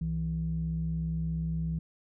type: tone pair together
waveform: sine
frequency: 65.41 / 162.55 Hz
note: C2 / E3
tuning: 0 / -24 cents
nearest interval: octave + major third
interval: 1576 cents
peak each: -34 / -29 dBFS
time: 0.01-1.79 s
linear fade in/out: 5 ms
effects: tanh soft clip ceiling -22 dBFS